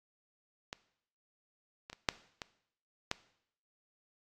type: clicks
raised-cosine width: 0.2 ms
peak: -22 / -27 / -28 / -9 / -22 / -14 dBFS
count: 6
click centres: 0.729 / 1.899 / 1.93 / 2.088 / 2.418 / 3.114 s
effects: noise-tail reverb RT60 0.7 s tail -18 dB re dry + AAC 64 kbps